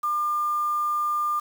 sine tone with quantisation, 1200 Hz, D6, 37 cents sharp, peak -22 dBFS, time 0.03-1.4 s, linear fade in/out 10 ms, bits 7, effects none

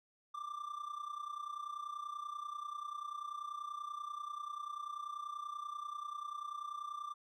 triangle tone with amplitude modulation, 1182 Hz, D6, 11 cents sharp, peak -36 dBFS, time 0.34-7.14 s, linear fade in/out 10 ms, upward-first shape sine, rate 30.3 Hz, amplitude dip 75%, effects none

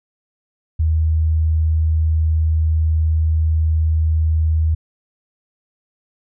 sine tone, 79.3 Hz, D#2, 33 cents sharp, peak -13 dBFS, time 0.79-4.75 s, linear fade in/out 10 ms, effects none

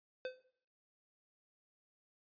square tone with exponential decay, 512 Hz, C5, 38 cents flat, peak -36 dBFS, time 0.25-0.4 s, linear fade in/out 1 ms, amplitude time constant 32 ms, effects noise-tail reverb RT60 0.6 s tail -17 dB re dry + resampled to 11025 Hz

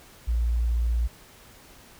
sine tone, 58.27 Hz, A#1, in tune, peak -21 dBFS, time 0.27-1.08 s, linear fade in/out 20 ms, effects pink hiss -51 dBFS RMS until 1.99 s

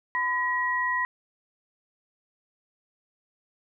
sine tone pair together, 1007.5 / 1908 Hz, B5 / A#6, +34 / +40 cents, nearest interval major seventh, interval 1106 cents, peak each -27 / -26 dBFS, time 0.15-1.05 s, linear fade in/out 0 ms, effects none

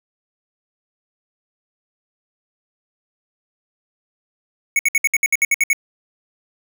square tone bursts, 2220 Hz, C#7, 2 cents sharp, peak -13 dBFS, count 11, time 4.76-5.731 s, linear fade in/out 2 ms, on 31 ms, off 63 ms, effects none

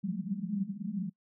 pink band-pass noise, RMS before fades -35 dBFS, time 0.03-1.1 s, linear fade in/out 10 ms, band 180 to 210 Hz, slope 96 dB/octave, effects noise-tail reverb RT60 0.1 s tail -24 dB re dry

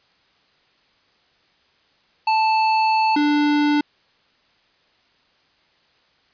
square tone pair in turn, 880 / 294.6 Hz, A5 / D4, 0 / +6 cents, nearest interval octave + perfect fifth, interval 1894 cents, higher first, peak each -16 / -16 dBFS, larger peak neither, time 2.27-3.16 / 3.16-3.81 s, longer first, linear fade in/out 5 ms, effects white hiss -60 dBFS RMS until 6.33 s + resampled to 11025 Hz

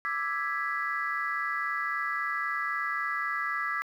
sine chord, E dominant seventh, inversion third, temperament equal, 1174.7 / 1318.5 / 1661.2 / 1975.5 Hz, D6 / E6 / G#6 / B6, 0 / 0 / 0 / 0 cents, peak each -34 / -34 / -33 / -33 dBFS, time 0.05-3.82 s, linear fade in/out 0 ms, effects tanh soft clip ceiling -19 dBFS + 10-bit

